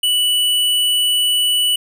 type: tone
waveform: square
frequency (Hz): 2960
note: F#7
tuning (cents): 0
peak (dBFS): -14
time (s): 0.03-1.76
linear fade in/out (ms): 5
effects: none